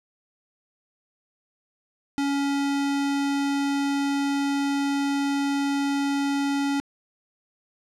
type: tone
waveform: square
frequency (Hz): 280.4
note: C#4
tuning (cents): +20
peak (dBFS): -23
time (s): 2.18-6.8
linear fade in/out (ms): 0
effects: low-pass 8000 Hz 12 dB/octave